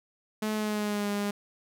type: tone with pitch glide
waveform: sawtooth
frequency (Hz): 214.9 to 204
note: A3 to G#3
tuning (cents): -41 to -31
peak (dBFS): -24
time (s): 0.42-1.31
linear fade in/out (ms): 5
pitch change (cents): -90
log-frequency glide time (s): 0.54-1.09
effects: none